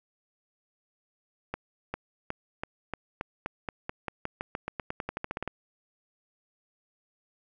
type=accelerating click train; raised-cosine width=0.5 ms; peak=-17 dBFS; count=24; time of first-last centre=1.54-5.477 s; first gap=400 ms; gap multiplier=0.91; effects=none